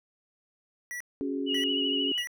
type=tone bursts; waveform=square; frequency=1947 Hz; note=B6; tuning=25 cents flat; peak=-35 dBFS; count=3; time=0.91-2.272 s; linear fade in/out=0 ms; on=94 ms; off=540 ms
type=chord; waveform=sine; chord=C# suspended fourth; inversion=none; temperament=equal; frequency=277.2 / 370 / 415.3 Hz; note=C#4 / F#4 / G#4; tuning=0 / 0 / 0 cents; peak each=-30 / -36 / -36 dBFS; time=1.21-2.12 s; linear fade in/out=0 ms
type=tone with vibrato; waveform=sine; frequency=2909 Hz; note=F#7; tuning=30 cents flat; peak=-27 dBFS; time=1.46-2.25 s; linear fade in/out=50 ms; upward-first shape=triangle; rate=13 Hz; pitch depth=43 cents each way
effects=none